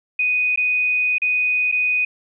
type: tone with dropouts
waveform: sine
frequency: 2489 Hz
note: D#7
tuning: in tune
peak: -16 dBFS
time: 0.19-2.05 s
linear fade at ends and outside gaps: 5 ms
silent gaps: 0.56-0.574 / 1.183-1.218 / 1.716-1.723 s
effects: none

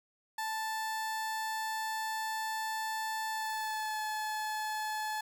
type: tone with pitch glide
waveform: 30% pulse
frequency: 880 to 860.4 Hz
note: A5 to A5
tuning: 0 to -39 cents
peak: -31 dBFS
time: 0.38-5.21 s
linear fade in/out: 5 ms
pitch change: -39 cents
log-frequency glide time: 3.3-4.01 s
effects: none

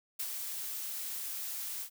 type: noise with ADSR envelope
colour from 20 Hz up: blue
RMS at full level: -35 dBFS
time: 0.19-1.9 s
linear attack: 11 ms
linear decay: 64 ms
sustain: -4 dB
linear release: 83 ms
effects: none

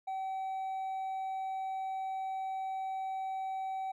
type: tone with hard clipping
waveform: sine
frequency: 765 Hz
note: G5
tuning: 42 cents flat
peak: -35 dBFS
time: 0.07-3.92 s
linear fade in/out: 10 ms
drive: 2 dB
effects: none

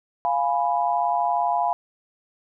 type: chord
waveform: sine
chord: F diminished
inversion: none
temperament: equal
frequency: 698.5 / 830.6 / 987.8 Hz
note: F5 / Ab5 / Cb6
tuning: 0 / 0 / 0 cents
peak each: -23 / -24 / -25 dBFS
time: 0.25-1.73 s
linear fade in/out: 0 ms
effects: none

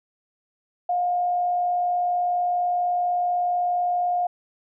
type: tone with frequency modulation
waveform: sine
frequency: 712 Hz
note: F5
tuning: 33 cents sharp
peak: -20 dBFS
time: 0.89-4.27 s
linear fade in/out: 5 ms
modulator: 55.7 Hz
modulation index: 0.21
effects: none

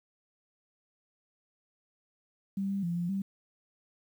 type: tone with pitch steps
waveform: sine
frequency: 195.8 / 197.4 / 171.6 / 173.8 / 195.2 Hz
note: G3 / G3 / F3 / F3 / G3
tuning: -2 / +12 / -30 / -8 / -7 cents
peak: -29 dBFS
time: 2.57-3.22 s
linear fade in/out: 5 ms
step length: 130 ms
effects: 10-bit

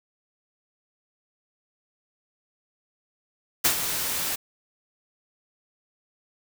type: noise with ADSR envelope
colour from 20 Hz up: white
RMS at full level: -19 dBFS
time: 3.64-4.36 s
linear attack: 11 ms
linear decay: 90 ms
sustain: -9 dB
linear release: 12 ms
effects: none

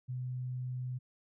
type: tone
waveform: sine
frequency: 126.4 Hz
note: B2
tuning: 41 cents sharp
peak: -35 dBFS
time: 0.08-0.99 s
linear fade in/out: 20 ms
effects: none

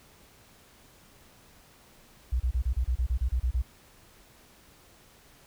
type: tone bursts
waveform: sine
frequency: 61.74 Hz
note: B1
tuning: in tune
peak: -23 dBFS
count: 12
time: 2.32-3.621 s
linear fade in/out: 10 ms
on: 80 ms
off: 31 ms
effects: pink hiss -57 dBFS RMS until 5.46 s

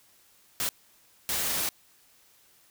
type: noise bursts at uneven times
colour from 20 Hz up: white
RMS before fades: -29 dBFS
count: 2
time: 0.6-0.69 / 1.29-1.69 s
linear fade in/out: 0 ms
effects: white hiss -61 dBFS RMS until 2.7 s

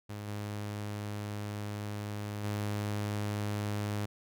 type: tone with level steps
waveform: sawtooth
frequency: 103.83 Hz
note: G#2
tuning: in tune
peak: -35 / -32 / -28 dBFS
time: 0.09-4.06 s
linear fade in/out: 10 ms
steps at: 0.27 / 2.43 s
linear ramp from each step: 20 ms
effects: none

